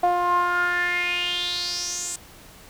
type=tone with band-pass filter sweep; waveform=sawtooth; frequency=353.2 Hz; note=F4; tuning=20 cents sharp; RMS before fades=-24 dBFS; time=0.03-2.16 s; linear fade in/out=5 ms; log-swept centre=740 to 8000 Hz; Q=5.9; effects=pink hiss -47 dBFS RMS until 2.69 s